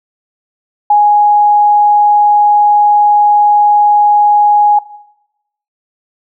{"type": "tone", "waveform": "sine", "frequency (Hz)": 830.6, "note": "G#5", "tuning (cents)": 0, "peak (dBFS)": -4, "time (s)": [0.9, 4.79], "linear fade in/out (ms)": 5, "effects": ["noise-tail reverb RT60 0.9 s tail -19 dB re dry"]}